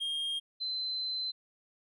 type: tone pair in turn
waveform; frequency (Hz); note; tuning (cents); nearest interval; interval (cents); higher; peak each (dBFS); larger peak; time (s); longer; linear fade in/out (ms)
triangle / sine; 3226 / 4065; G7 / B7; +49 / +49; major third; 400; second; -30 / -32; first; 0-0.4 / 0.6-1.32; second; 20
effects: none